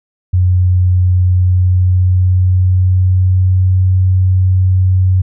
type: tone with pitch glide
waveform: sine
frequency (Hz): 90.9 to 92.97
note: F#2 to F#2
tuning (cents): -30 to +9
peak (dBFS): -7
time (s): 0.33-5.22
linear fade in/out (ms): 10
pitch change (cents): +39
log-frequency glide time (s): 1.24-3.81
effects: none